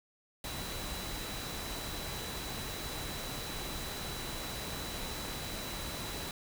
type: tone in noise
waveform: sine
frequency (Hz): 3951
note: B7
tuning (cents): 0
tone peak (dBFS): -46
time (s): 0.44-6.31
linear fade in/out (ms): 2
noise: pink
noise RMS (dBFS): -40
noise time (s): 0.44-6.31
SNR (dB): -9
effects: none